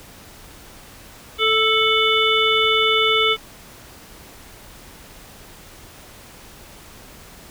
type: harmonic tone with a mistuned harmonic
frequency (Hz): 440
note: A4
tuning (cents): 0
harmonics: 1 / 3 / 5 / 7 / 8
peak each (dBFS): -21 / -21 / -21 / -21 / -21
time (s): 1.38-3.37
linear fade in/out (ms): 50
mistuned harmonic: 7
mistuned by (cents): -50
effects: pink hiss -43 dBFS RMS until 7.5 s